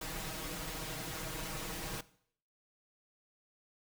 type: noise with comb filter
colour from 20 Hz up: pink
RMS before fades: -41 dBFS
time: 0.01-2.01 s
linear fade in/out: 5 ms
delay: 6.3 ms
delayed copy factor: +1
effects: noise-tail reverb RT60 0.6 s tail -18 dB re dry